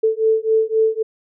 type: beating tone pair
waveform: sine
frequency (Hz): 440 / 443.8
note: A4 / A4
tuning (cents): 0 / +15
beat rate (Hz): 3.8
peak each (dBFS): -17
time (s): 0.03-1.03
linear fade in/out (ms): 10
effects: none